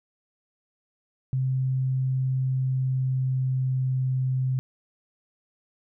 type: tone with pitch glide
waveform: sine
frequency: 130.81 to 129.91 Hz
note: C3 to C3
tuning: 0 to -12 cents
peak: -22 dBFS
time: 1.33-4.59 s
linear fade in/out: 0 ms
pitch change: -12 cents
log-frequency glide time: 2.41-4.07 s
effects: none